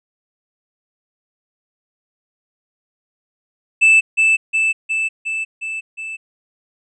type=tone with echo; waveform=triangle; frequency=2637 Hz; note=E7; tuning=in tune; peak=-6 dBFS; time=3.81-4.01 s; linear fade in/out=20 ms; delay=360 ms; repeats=6; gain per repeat=-3 dB; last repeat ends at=6.17 s; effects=resampled to 22050 Hz